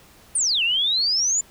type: exponential two-way sweep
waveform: sine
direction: down then up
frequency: 9600 to 2637 to 7210 Hz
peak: -18 dBFS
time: 0.35-1.41 s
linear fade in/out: 5 ms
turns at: 0.63 s
effects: pink hiss -51 dBFS RMS until 1.5 s

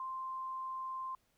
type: tone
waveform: sine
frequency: 1046.5 Hz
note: C6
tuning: in tune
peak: -38 dBFS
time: 0-1.15 s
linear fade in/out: 2 ms
effects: pink hiss -75 dBFS RMS until 1.37 s

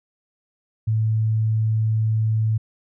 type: tone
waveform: sine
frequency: 110 Hz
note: A2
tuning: in tune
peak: -17 dBFS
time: 0.87-2.58 s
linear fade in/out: 10 ms
effects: none

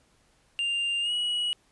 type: tone with pitch glide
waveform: triangle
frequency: 2794 to 2916 Hz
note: F7 to F#7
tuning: 0 to -26 cents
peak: -24 dBFS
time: 0.59-1.53 s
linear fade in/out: 0 ms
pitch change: +74 cents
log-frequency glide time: 1.01-1.12 s
effects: pink hiss -65 dBFS RMS until 1.71 s + resampled to 24000 Hz

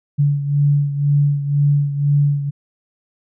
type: beating tone pair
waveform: sine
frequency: 143.4 / 145.4 Hz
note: D3 / D3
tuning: -41 / -17 cents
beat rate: 2 Hz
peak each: -14 / -20 dBFS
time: 0.18-2.51 s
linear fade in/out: 20 ms
effects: none

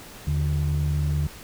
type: tone pair together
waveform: sine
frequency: 78 / 147.24 Hz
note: D#2 / D3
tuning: +5 / +5 cents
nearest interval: major seventh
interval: 1100 cents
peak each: -22 dBFS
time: 0.27-1.27 s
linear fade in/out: 5 ms
effects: tanh soft clip ceiling -17 dBFS + pink hiss -43 dBFS RMS until 1.43 s

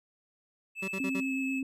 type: tone with pitch glide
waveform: triangle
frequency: 2621 to 2595 Hz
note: E7 to E7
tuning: -11 to -28 cents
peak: -33 dBFS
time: 0.75-1.63 s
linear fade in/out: 50 ms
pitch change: -17 cents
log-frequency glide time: 0.94-1.22 s
type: tone bursts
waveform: 25% pulse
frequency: 192.3 Hz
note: G3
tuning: 33 cents flat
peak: -30 dBFS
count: 4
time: 0.82-1.206 s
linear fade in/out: 10 ms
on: 62 ms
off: 46 ms
type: tone with vibrato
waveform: sine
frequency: 266.4 Hz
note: C4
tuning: 31 cents sharp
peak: -30 dBFS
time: 1-1.63 s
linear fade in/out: 2 ms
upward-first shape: sine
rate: 8.2 Hz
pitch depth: 14 cents each way
effects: resampled to 32000 Hz

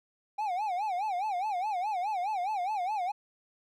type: tone with vibrato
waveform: triangle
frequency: 784 Hz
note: G5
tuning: in tune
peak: -27 dBFS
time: 0.38-3.12 s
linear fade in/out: 10 ms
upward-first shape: sine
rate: 4.8 Hz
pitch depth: 190 cents each way
effects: none

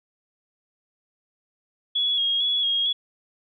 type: tone with vibrato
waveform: sine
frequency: 3322 Hz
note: G#7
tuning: in tune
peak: -20 dBFS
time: 1.95-2.93 s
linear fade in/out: 10 ms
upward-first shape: square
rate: 2.2 Hz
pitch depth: 29 cents each way
effects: none

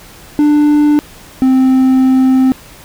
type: tone pair in turn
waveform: triangle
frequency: 296.3 / 261 Hz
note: D4 / C4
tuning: +15 / -4 cents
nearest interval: major second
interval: 219 cents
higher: first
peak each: -4 dBFS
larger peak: neither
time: 0.39-0.99 / 1.42-2.52 s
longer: second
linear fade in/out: 0 ms
effects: pink hiss -37 dBFS RMS until 2.84 s

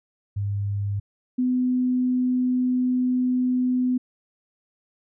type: tone pair in turn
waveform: sine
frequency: 101 / 251.8 Hz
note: G#2 / B3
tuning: -48 / +34 cents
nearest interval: octave + major third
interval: 1582 cents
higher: second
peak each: -23 / -19 dBFS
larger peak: second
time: 0.36-1 / 1.38-3.98 s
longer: second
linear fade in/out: 10 ms
effects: none

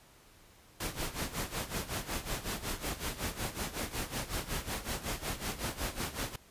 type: noise with tremolo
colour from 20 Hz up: pink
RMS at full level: -34 dBFS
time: 0.8-6.36 s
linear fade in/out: 5 ms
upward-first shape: sine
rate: 5.4 Hz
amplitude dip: 80%
effects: pink hiss -60 dBFS RMS until 6.5 s + resampled to 32000 Hz

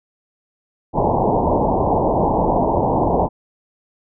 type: low-pass noise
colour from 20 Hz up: white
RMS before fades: -17 dBFS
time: 0.93-3.29 s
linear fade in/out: 50 ms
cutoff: 970 Hz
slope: 96 dB/octave
effects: none

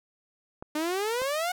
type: clicks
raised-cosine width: 1 ms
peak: -25 dBFS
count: 2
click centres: 0.625 / 1.218 s
type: exponential sweep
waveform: sawtooth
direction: up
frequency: 297 to 740 Hz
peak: -23 dBFS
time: 0.75-1.52 s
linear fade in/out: 5 ms
effects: none

